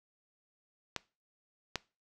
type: clicks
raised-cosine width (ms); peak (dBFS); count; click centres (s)
0.2; -16 / -15; 2; 0.963 / 1.757
effects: noise-tail reverb RT60 0.3 s tail -21 dB re dry